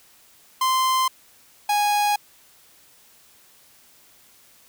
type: tone pair in turn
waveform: 45% pulse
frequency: 1040 / 827.4 Hz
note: C6 / G#5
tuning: -11 / -7 cents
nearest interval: major third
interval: 396 cents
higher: first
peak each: -18 dBFS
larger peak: neither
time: 0.61-1.08 / 1.69-2.16 s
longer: neither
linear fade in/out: 5 ms
effects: white hiss -54 dBFS RMS until 4.68 s